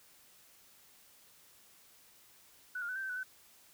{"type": "tone with pitch steps", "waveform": "sine", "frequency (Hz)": [1486, 1410, 1502, 1567, 1546, 1483, 1520], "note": ["F#6", "F6", "F#6", "G6", "G6", "F#6", "F#6"], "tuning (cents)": [7, 16, 26, -1, -24, 4, 46], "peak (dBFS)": -36, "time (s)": [2.75, 3.233], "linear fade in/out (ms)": 5, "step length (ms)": 69, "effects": ["white hiss -62 dBFS RMS until 3.73 s"]}